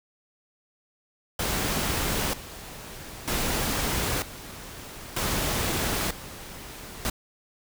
pink noise with tremolo, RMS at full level -27 dBFS, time 1.39-7.1 s, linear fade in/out 5 ms, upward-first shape square, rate 0.53 Hz, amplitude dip 80%, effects none

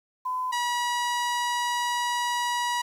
sine / sawtooth tone pair in turn, 1013 / 966.6 Hz, B5 / B5, +44 / -38 cents, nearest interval minor second, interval 82 cents, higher first, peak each -26 / -21 dBFS, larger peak second, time 0.25-0.52 / 0.52-2.82 s, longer second, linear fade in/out 10 ms, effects low-pass 10000 Hz 12 dB/octave + 9-bit

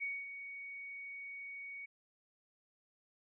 sine tone with ADSR envelope, 2237 Hz, C#7, 15 cents sharp, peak -35 dBFS, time 0-1.86 s, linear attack 27 ms, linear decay 230 ms, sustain -9 dB, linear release 10 ms, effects none

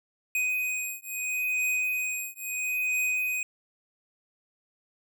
square beating tone pair, 2500 / 2500.75 Hz, D#7 / D#7, +8 / +8 cents, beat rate 0.75 Hz, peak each -31 dBFS, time 0.35-3.43 s, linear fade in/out 2 ms, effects none

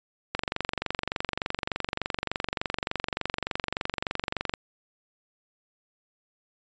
click train, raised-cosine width 0.3 ms, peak -11 dBFS, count 99, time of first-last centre 0.35-4.538 s, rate 23.4 Hz, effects resampled to 16000 Hz

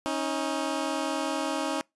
15% pulse tone pair together, 274.9 / 314.9 Hz, C#4 / D#4, -14 / +21 cents, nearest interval major second, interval 235 cents, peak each -24 dBFS, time 0.06-1.81 s, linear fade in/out 0 ms, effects noise-tail reverb RT60 0.2 s tail -26 dB re dry + resampled to 24000 Hz

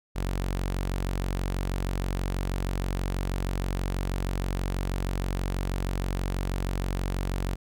sawtooth tone, 46.25 Hz, F#1, in tune, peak -23 dBFS, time 0.15-7.56 s, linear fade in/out 20 ms, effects none

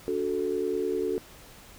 sine chord, D major, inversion none, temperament equal with one note detuned, 288.3 / 370 / 440 Hz, D4 / F#4 / A4, -32 / 0 / 0 cents, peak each -34 / -29 / -29 dBFS, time 0.08-1.18 s, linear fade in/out 0 ms, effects pink hiss -50 dBFS RMS until 1.78 s

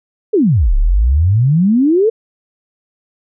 sine exponential two-way sweep, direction down then up, 466.2 to 32.7 to 466.2 Hz, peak -8 dBFS, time 0.33-2.1 s, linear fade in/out 10 ms, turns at 0.75 s, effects none

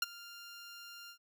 15% pulse tone with ADSR envelope, 1396.9 Hz, F6, in tune, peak -21 dBFS, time 0.02-1.18 s, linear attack 4 ms, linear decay 22 ms, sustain -21 dB, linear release 85 ms, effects none

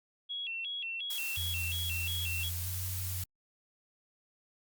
sine tone with vibrato, 3000 Hz, F#7, 23 cents sharp, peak -35 dBFS, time 0.29-2.5 s, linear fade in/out 20 ms, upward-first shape square, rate 2.8 Hz, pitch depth 180 cents each way
blue noise, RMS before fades -39 dBFS, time 1.1-3.24 s, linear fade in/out 5 ms
sine tone with pitch glide, 87.31 to 92.08 Hz, F2 to F#2, 0 to -8 cents, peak -36 dBFS, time 1.37-3.24 s, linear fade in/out 5 ms, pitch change +92 cents, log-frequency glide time 2.55-2.77 s
effects Opus 48 kbps

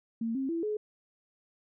sine tone with pitch steps, 227.9 / 267.6 / 333.2 / 424 Hz, A#3 / C4 / E4 / G#4, -39 / +39 / +19 / +36 cents, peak -29 dBFS, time 0.21-0.77 s, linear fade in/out 5 ms, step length 140 ms, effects none

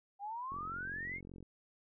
sine exponential sweep, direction up, 784 to 2217 Hz, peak -39 dBFS, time 0.19-1.21 s, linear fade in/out 50 ms
click train, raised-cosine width 3 ms, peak -38 dBFS, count 42, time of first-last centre 0.52-1.427 s, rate 45.2 Hz
effects none

